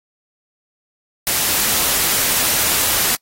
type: noise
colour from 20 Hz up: white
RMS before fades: -17 dBFS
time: 1.27-3.15 s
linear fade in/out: 0 ms
effects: noise-tail reverb RT60 0.1 s tail -24 dB re dry + AAC 48 kbps